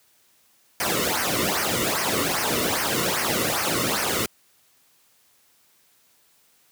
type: noise with flanger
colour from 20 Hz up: pink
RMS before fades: -24 dBFS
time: 0.8-4.26 s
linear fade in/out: 2 ms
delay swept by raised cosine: 0.26 to 1.26 ms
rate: 2.5 Hz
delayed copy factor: -0.8
effects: white hiss -61 dBFS RMS until 6.71 s + high-pass 80 Hz 12 dB/octave